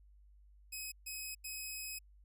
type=tone bursts at uneven times; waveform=10% pulse; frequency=2539 Hz; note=D#7; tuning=34 cents sharp; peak=-33 dBFS; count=3; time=0.72-0.92 / 1.06-1.35 / 1.44-1.99 s; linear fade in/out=10 ms; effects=added 50 Hz sine -59 dBFS peak until 2.24 s